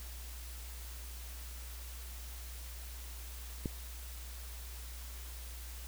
click, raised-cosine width 3 ms, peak -22 dBFS, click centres 3.658 s, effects added 60 Hz sine -44 dBFS peak until 5.87 s + white hiss -51 dBFS RMS until 5.87 s

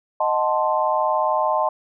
sine chord, D# diminished seventh, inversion none, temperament equal, 622.3 / 740 / 880 / 1046.5 Hz, D#5 / F#5 / A5 / C6, 0 / 0 / 0 / 0 cents, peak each -22 / -26 / -22 / -23 dBFS, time 0.2-1.69 s, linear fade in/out 5 ms, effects none

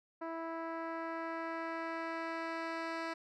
10% pulse tone with low-pass filter sweep, 328.5 Hz, E4, 6 cents flat, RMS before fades -40 dBFS, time 0.21-3.14 s, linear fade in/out 10 ms, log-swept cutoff 1100 to 4100 Hz, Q 0.81, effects none

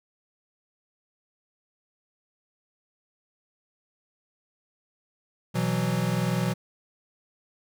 square chord, B suspended fourth, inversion none, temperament equal, 123.47 / 164.81 / 185 Hz, B2 / E3 / F#3, 0 / 0 / 0 cents, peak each -29 dBFS, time 5.54-6.54 s, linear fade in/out 20 ms, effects none

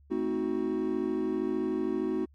triangle chord, A diminished seventh, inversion none, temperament equal with one note detuned, 220 / 261.6 / 316.9 / 370 Hz, A3 / C4 / Eb4 / Gb4, 0 / 0 / +32 / 0 cents, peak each -34 / -32 / -30 / -29 dBFS, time 0.1-2.26 s, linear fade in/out 20 ms, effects added 71 Hz sine -55 dBFS peak until 2.34 s + MP3 64 kbps

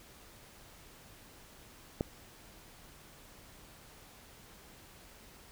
click, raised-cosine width 2 ms, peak -17 dBFS, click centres 2.009 s, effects pink hiss -56 dBFS RMS until 5.51 s

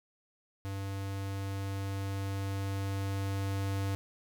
square tone with level ramp, 98 Hz, G2, in tune, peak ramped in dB -36 to -31 dBFS, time 0.65-3.95 s, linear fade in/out 0 ms, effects none

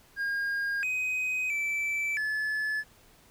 triangle tone with pitch steps, 1620 / 2513 / 2322 / 1725 Hz, G#6 / D#7 / D7 / A6, -43 / +17 / -20 / -35 cents, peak -26 dBFS, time 0.16-2.84 s, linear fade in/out 50 ms, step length 670 ms, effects pink hiss -59 dBFS RMS until 3.3 s

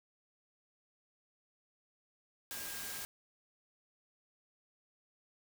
sine tone in noise, 1615 Hz, G#6, 49 cents flat, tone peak -52 dBFS, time 2.51-3.05 s, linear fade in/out 0 ms, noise white, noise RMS -43 dBFS, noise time 2.51-3.05 s, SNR -12 dB, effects none

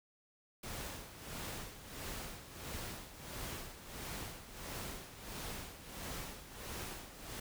pink noise with tremolo, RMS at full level -43 dBFS, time 0.63-7.4 s, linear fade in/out 5 ms, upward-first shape sine, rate 1.5 Hz, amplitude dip 70%, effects none

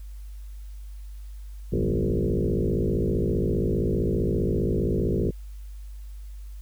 sine tone with frequency modulation, 130.9 Hz, C3, 1 cent sharp, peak -21 dBFS, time 1.72-5.31 s, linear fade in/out 10 ms, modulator 55.2 Hz, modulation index 5.9, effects added 50 Hz sine -36 dBFS peak until 6.61 s + white hiss -60 dBFS RMS until 6.61 s

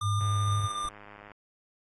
square tone with pitch glide, 1205 to 1196.7 Hz, D6 to D6, +44 to +32 cents, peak -32 dBFS, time 0.01-0.89 s, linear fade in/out 5 ms, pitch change -12 cents, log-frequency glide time 0.65-0.75 s
sine tone with vibrato, 101.8 Hz, G#2, 34 cents flat, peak -25 dBFS, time 0.01-0.69 s, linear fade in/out 50 ms, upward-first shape square, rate 13 Hz, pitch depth 12 cents each way
click train, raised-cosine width 0.5 ms, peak -33 dBFS, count 115, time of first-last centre 0.21-1.317 s, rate 103 Hz
brown noise with exponential decay, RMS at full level -39 dBFS, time 0.85-0.97 s, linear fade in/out 0 ms, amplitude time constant 25 ms
effects AAC 32 kbps

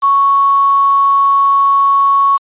sine tone with quantisation, 1108.7 Hz, C#6, in tune, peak -7 dBFS, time 0.02-2.38 s, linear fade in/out 20 ms, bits 5, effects resampled to 8000 Hz

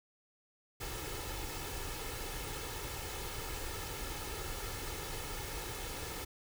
pink noise with comb filter, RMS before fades -41 dBFS, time 0.8-6.25 s, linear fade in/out 10 ms, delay 2.3 ms, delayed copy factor +0.6, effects none

